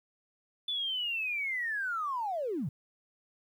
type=linear sweep; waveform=triangle; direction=down; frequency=3500 to 113.9 Hz; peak=-27 dBFS; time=0.68-2.69 s; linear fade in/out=5 ms; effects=tanh soft clip ceiling -29 dBFS + 11-bit